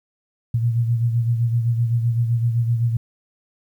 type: beating tone pair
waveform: sine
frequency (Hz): 116.54 / 124.34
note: A#2 / B2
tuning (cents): 0 / +12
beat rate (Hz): 7.8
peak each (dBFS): -17 / -26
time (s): 0.54-2.97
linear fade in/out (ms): 5
effects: 9-bit